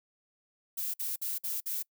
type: noise bursts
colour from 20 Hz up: violet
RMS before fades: -34 dBFS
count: 5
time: 0.77-1.828 s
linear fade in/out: 10 ms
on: 170 ms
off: 52 ms
effects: noise-tail reverb RT60 0.1 s tail -26 dB re dry